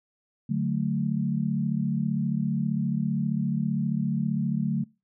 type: chord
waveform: sine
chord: D major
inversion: none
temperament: equal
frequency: 146.83 / 185 / 220 Hz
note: D3 / F#3 / A3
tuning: 0 / 0 / 0 cents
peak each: -28 dBFS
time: 0.49-4.84 s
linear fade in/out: 10 ms
effects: noise-tail reverb RT60 0.3 s tail -26 dB re dry